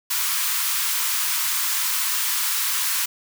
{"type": "high-pass noise", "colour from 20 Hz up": "white", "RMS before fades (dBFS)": -23, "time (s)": [0.1, 3.06], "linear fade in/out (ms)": 10, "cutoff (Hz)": 900, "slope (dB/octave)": 96, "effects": []}